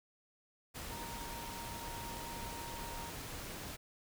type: tone in noise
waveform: sine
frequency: 932.3 Hz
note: A#5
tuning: in tune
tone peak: -47 dBFS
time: 0.9-3.11 s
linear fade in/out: 20 ms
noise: pink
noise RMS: -45 dBFS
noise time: 0.74-3.77 s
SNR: -5 dB
effects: none